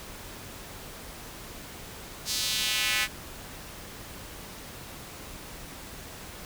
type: tone with high-pass filter sweep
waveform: square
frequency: 116 Hz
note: A#2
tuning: 8 cents flat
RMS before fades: -28 dBFS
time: 2.25-3.08 s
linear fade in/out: 50 ms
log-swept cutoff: 4900 to 2000 Hz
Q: 1.8
effects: pink hiss -43 dBFS RMS until 6.45 s